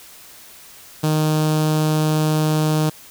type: tone with notch filter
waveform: sawtooth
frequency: 154.7 Hz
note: D#3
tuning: 10 cents flat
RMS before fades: -18 dBFS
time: 1.03-2.9 s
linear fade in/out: 10 ms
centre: 2000 Hz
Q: 1.4
effects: white hiss -43 dBFS RMS until 3.1 s